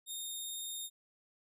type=tone with vibrato; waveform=15% pulse; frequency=3682 Hz; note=A#7; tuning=22 cents flat; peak=-33 dBFS; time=0.06-0.9 s; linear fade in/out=50 ms; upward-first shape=sine; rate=18 Hz; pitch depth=10 cents each way; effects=none